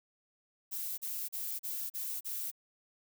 violet noise bursts, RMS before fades -38 dBFS, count 6, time 0.71-2.515 s, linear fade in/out 20 ms, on 270 ms, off 37 ms, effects none

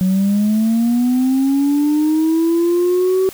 sine linear sweep, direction up, 183.3 to 381.3 Hz, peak -10 dBFS, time 0.01-3.29 s, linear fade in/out 0 ms, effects tanh soft clip ceiling -10 dBFS + white hiss -37 dBFS RMS until 3.33 s

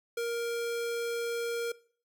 square tone, 468.4 Hz, A#4, 8 cents sharp, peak -31 dBFS, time 0.17-1.72 s, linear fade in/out 5 ms, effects noise-tail reverb RT60 0.5 s tail -22 dB re dry

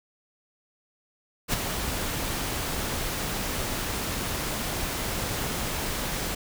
pink noise with ADSR envelope, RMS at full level -23 dBFS, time 1.48-6.35 s, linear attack 53 ms, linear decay 14 ms, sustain -7 dB, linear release 6 ms, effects none

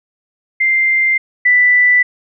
sine tone pair in turn, 2093 / 1979.9 Hz, C7 / B6, 0 / +4 cents, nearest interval minor second, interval 96 cents, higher first, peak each -10 / -7 dBFS, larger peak second, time 0.6-1.18 / 1.45-2.03 s, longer neither, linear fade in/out 10 ms, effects none

